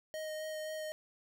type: tone with vibrato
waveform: square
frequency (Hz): 622.3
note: D#5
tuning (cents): 0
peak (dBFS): -39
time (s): 0.14-0.92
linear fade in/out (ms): 0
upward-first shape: sine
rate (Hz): 3.8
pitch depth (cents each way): 11
effects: 12-bit